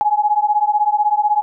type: beating tone pair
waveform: sine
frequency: 830.6 / 846.6 Hz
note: G#5 / G#5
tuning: 0 / +33 cents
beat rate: 16 Hz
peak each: -16 dBFS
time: 0.01-1.42 s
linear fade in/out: 0 ms
effects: none

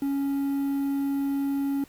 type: tone with quantisation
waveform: triangle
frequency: 278.1 Hz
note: C#4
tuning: 6 cents sharp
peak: -22 dBFS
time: 0.02-1.84 s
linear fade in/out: 2 ms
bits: 8
effects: pink hiss -55 dBFS RMS until 1.88 s

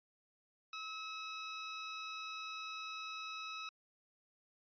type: tone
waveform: 15% pulse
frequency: 1290 Hz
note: E6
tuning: 38 cents flat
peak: -36 dBFS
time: 0.73-3.69 s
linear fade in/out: 2 ms
effects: resampled to 11025 Hz

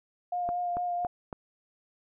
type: tone with vibrato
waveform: sine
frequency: 707 Hz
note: F5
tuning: 21 cents sharp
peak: -28 dBFS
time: 0.32-1.07 s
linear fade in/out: 5 ms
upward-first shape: sine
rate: 4.4 Hz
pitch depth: 16 cents each way
type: click train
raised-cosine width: 1 ms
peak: -22 dBFS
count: 4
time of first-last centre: 0.49-1.328 s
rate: 3.58 Hz
effects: none

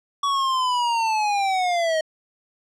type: linear sweep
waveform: square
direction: down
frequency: 1133 to 622.3 Hz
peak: -20 dBFS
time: 0.23-2.01 s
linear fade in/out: 5 ms
effects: low-pass 6000 Hz 12 dB/octave

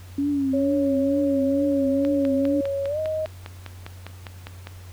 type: tone with vibrato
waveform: sine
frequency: 277.2 Hz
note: C#4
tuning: in tune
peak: -20 dBFS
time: 0.18-2.61 s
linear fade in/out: 5 ms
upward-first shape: triangle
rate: 2.2 Hz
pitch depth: 88 cents each way
type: tone with pitch glide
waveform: sine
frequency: 554.4 to 625.9 Hz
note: C#5 to D#5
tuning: 0 to +10 cents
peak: -23 dBFS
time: 0.53-3.26 s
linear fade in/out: 10 ms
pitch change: +210 cents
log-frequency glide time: 2.87-2.99 s
type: click train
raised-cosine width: 0.3 ms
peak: -19 dBFS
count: 14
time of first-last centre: 2.05-4.671 s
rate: 4.96 Hz
effects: added 91 Hz sine -39 dBFS peak until 4.92 s + pink hiss -50 dBFS RMS until 4.92 s

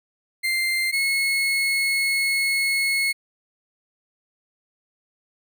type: tone pair in turn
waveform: 35% pulse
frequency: 2093 / 2180 Hz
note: C7 / C#7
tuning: 0 / -29 cents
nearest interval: minor second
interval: 71 cents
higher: second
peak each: -19 / -18 dBFS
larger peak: second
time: 0.43-0.92 / 0.92-3.13 s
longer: second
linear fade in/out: 20 ms
effects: none

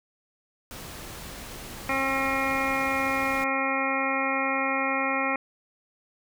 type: noise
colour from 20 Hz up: pink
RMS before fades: -40 dBFS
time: 0.71-3.44 s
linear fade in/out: 0 ms
type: harmonic tone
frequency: 269.1 Hz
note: C4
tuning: 49 cents sharp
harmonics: 1 / 2 / 3 / 4 / 5 / 7 / 8 / 9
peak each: -32 / -32 / -32 / -32 / -32 / -32 / -32 / -32 dBFS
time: 1.89-5.36 s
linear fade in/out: 2 ms
effects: none

